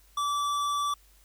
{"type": "tone with hard clipping", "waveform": "triangle", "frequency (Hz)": 1158, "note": "D6", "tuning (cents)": -25, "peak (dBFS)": -28, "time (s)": [0.17, 0.94], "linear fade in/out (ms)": 5, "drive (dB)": 18, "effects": ["added 50 Hz sine -58 dBFS peak until 1.24 s", "white hiss -62 dBFS RMS until 1.24 s"]}